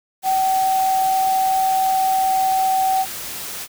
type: tone in noise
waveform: sine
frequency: 762 Hz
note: G5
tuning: 49 cents flat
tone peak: -15 dBFS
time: 0.23-3.06 s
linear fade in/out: 50 ms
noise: white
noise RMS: -30 dBFS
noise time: 0.22-3.68 s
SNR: +12 dB
effects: none